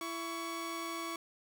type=tone pair together; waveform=sawtooth; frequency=333.6 / 1122 Hz; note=E4 / C#6; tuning=+21 / +21 cents; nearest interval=octave + major sixth; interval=2100 cents; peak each=-37 / -36 dBFS; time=0.01-1.16 s; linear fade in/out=2 ms; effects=none